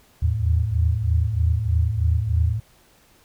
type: tone cluster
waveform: sine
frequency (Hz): 78.2 / 81.4 / 109.2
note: D#2 / E2 / A2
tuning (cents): +9 / -21 / -13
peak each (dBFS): -22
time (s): 0.22-2.6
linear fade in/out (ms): 10
effects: pink hiss -56 dBFS RMS until 3.24 s